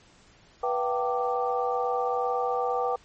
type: tone cluster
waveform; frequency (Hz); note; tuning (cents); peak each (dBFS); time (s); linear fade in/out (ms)
sine; 489.7 / 686 / 774 / 896 / 1176; B4 / F5 / G5 / A5 / D6; -15 / -31 / -22 / +31 / +2; -28 / -35 / -28 / -37 / -32; 0.63-2.96; 5
effects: pink hiss -57 dBFS RMS until 3.04 s + MP3 32 kbps